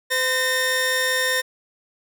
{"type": "tone pair together", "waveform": "sawtooth", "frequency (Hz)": [512.1, 1825], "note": ["C5", "A#6"], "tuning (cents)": [-37, -37], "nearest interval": "octave + minor seventh", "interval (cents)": 2200, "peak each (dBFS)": [-21, -17], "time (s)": [0.1, 1.42], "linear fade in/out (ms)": 20, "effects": []}